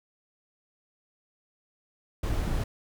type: noise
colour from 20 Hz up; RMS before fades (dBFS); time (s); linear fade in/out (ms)
brown; -28; 2.23-2.64; 5
effects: none